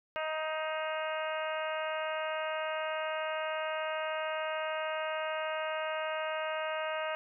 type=harmonic tone with a mistuned harmonic; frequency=313.4 Hz; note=D#4; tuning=13 cents sharp; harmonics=2 / 3 / 4 / 5 / 6 / 7 / 8 / 9; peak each=-35 / -41 / -40 / -41 / -46 / -46 / -46 / -45 dBFS; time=0.16-7.15 s; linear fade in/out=0 ms; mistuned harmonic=7; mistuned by=-29 cents; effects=none